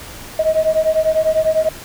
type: beating tone pair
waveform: sine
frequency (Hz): 628 / 638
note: D#5 / D#5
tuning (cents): +16 / +43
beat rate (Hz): 10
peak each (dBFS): -15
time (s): 0.39-1.69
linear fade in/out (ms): 5
effects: tanh soft clip ceiling -5 dBFS + pink hiss -34 dBFS RMS until 1.84 s